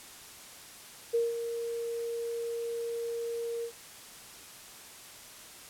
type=tone with ADSR envelope; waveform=sine; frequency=466.2 Hz; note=A#4; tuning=in tune; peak=-23 dBFS; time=1.13-3.72 s; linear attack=18 ms; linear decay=180 ms; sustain=-9 dB; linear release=82 ms; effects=white hiss -49 dBFS RMS until 5.69 s + low-pass 12000 Hz 12 dB/octave